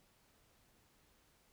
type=silence; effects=pink hiss -71 dBFS RMS until 1.52 s